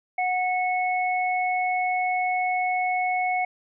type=tone pair together; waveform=sine; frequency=734.2 / 2200 Hz; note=F#5 / C#7; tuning=-14 / -14 cents; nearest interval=octave + perfect fifth; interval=1900 cents; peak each=-23 / -27 dBFS; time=0.18-3.45 s; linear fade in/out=5 ms; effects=none